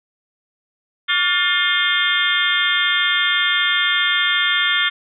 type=harmonic tone with a mistuned harmonic; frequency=354.8 Hz; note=F4; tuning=27 cents sharp; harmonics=3 / 4 / 5 / 6 / 7 / 8 / 9 / 10; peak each=-27 / -22 / -22 / -22 / -32 / -31 / -21 / -22 dBFS; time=1.08-4.9 s; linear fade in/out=20 ms; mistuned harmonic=3; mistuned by=+120 cents; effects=none